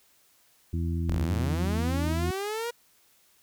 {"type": "harmonic tone", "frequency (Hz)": 83.8, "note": "E2", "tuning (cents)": 29, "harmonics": [1, 2, 3, 4], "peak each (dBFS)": [-27, -33, -37, -39], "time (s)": [0.73, 2.31], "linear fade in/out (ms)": 5}
{"type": "linear sweep", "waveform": "sawtooth", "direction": "up", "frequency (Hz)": [30.87, 482], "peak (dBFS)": -26, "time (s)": [1.08, 2.71], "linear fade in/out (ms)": 10}
{"effects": ["white hiss -63 dBFS RMS until 3.42 s"]}